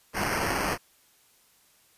white noise with sample-and-hold, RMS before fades -28 dBFS, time 0.13-0.78 s, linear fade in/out 50 ms, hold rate 3675 Hz, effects white hiss -62 dBFS RMS until 1.97 s + resampled to 32000 Hz

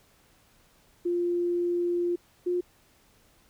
sine tone pair in turn, 349.2 / 355.7 Hz, F4 / F4, 0 / +32 cents, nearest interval unison, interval 32 cents, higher second, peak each -24 dBFS, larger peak neither, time 1.05-2.16 / 2.46-2.61 s, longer first, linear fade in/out 10 ms, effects pink hiss -62 dBFS RMS until 3.49 s

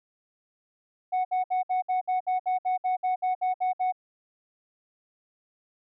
sine tone bursts, 739 Hz, F#5, 2 cents flat, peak -20 dBFS, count 15, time 1.12-3.924 s, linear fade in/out 20 ms, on 130 ms, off 61 ms, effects tanh soft clip ceiling -22 dBFS

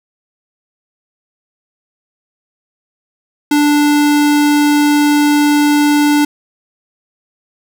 square tone, 293.7 Hz, D4, in tune, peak -9 dBFS, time 3.51-6.25 s, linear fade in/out 5 ms, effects none

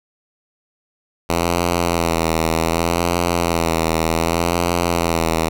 5% pulse tone with vibrato, 83.8 Hz, E2, 29 cents sharp, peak -5 dBFS, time 1.29-5.49 s, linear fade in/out 10 ms, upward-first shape sine, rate 0.66 Hz, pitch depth 56 cents each way, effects none

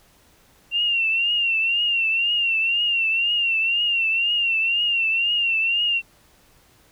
sine tone with vibrato, 2753 Hz, F7, 25 cents flat, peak -18 dBFS, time 0.71-6.02 s, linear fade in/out 50 ms, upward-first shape triangle, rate 2 Hz, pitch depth 86 cents each way, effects pink hiss -56 dBFS RMS until 6.91 s

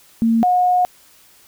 sine tone pair in turn, 227.9 / 723.5 Hz, A#3 / F#5, -39 / -39 cents, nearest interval octave + minor sixth, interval 2000 cents, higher second, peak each -12 dBFS, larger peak neither, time 0.22-0.43 / 0.43-0.85 s, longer second, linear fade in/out 0 ms, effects white hiss -50 dBFS RMS until 1.47 s

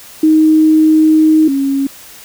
sine tone pair in turn, 313.1 / 274.6 Hz, D#4 / C#4, +11 / -16 cents, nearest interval major second, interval 227 cents, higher first, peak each -5 / -11 dBFS, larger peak first, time 0.23-1.48 / 1.48-1.87 s, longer first, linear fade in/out 5 ms, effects white hiss -36 dBFS RMS until 2.24 s

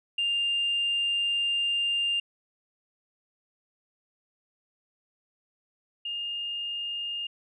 sine tone pair in turn, 2801 / 2825 Hz, F7 / F7, +4 / +19 cents, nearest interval unison, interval 15 cents, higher second, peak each -23 / -30 dBFS, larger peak first, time 0.18-2.2 / 6.05-7.27 s, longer first, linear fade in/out 5 ms, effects tanh soft clip ceiling -20 dBFS

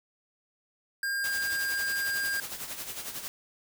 square tone, 1607 Hz, G6, 43 cents sharp, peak -29 dBFS, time 1.03-2.4 s, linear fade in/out 2 ms
white noise with tremolo, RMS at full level -36 dBFS, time 1.24-3.28 s, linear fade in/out 0 ms, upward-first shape sine, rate 11 Hz, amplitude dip 60%
effects none

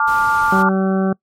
sine chord, D minor, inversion second, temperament just, 881 / 1174.7 / 1409.6 Hz, A5 / D6 / F6, +2 / 0 / +16 cents, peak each -17 dBFS, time 0-0.69 s, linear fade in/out 2 ms
pink noise, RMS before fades -34 dBFS, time 0.07-0.63 s, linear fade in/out 10 ms
harmonic tone, 191.2 Hz, G3, 43 cents flat, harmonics 1 / 2 / 3 / 4 / 6 / 7 / 8, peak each -15 / -21 / -25 / -27 / -31 / -32 / -33 dBFS, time 0.52-1.13 s, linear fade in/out 5 ms
effects noise-tail reverb RT60 0.1 s tail -24 dB re dry + MP3 64 kbps

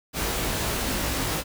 pink noise with comb filter, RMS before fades -27 dBFS, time 0.13-1.44 s, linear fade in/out 50 ms, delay 19 ms, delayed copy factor +0.75, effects none

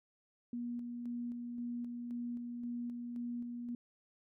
sine tone with tremolo, 239.9 Hz, A#3, 50 cents sharp, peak -37 dBFS, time 0.53-3.75 s, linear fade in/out 2 ms, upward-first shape square, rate 1.9 Hz, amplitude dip 30%, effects none

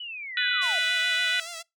sine linear sweep, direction down, 3000 to 611 Hz, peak -34 dBFS, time 0-0.79 s, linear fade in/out 5 ms
harmonic tone, 493.9 Hz, B4, in tune, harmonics 3 / 4 / 5 / 6 / 7 / 8, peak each -28 / -29 / -30 / -31 / -31 / -32 dBFS, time 0.37-1.4 s, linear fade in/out 2 ms
5% pulse tone with vibrato, 674 Hz, E5, 38 cents sharp, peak -24 dBFS, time 0.61-1.63 s, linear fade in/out 20 ms, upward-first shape sine, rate 7 Hz, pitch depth 60 cents each way
effects noise-tail reverb RT60 0.2 s tail -25 dB re dry

